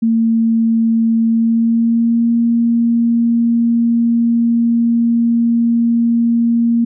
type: tone with pitch glide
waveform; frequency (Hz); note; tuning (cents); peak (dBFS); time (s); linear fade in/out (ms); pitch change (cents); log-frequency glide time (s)
sine; 227 to 233.4; A#3 to A#3; -46 to +2; -10; 0.02-6.85; 10; +48; 1.25-2.32
effects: none